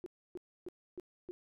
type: tone bursts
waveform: sine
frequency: 357.6 Hz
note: F4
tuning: 41 cents sharp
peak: -40 dBFS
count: 5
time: 0.04-1.31 s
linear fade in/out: 0 ms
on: 22 ms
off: 290 ms
effects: none